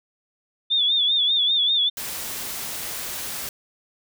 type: tone with vibrato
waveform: sine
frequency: 3520 Hz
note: A7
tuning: in tune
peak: -17 dBFS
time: 0.7-1.9 s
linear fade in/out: 20 ms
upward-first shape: sine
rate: 5.1 Hz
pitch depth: 84 cents each way
type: noise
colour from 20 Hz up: white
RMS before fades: -31 dBFS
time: 1.97-3.49 s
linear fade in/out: 2 ms
effects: none